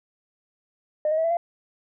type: tone with pitch steps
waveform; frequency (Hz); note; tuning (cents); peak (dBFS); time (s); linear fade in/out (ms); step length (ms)
sine; 609 / 627.6 / 646.7 / 666.4 / 686.7; D#5 / D#5 / E5 / E5 / F5; -37 / +15 / -33 / +19 / -29; -19; 1.05-1.37; 2; 64
effects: tanh soft clip ceiling -15 dBFS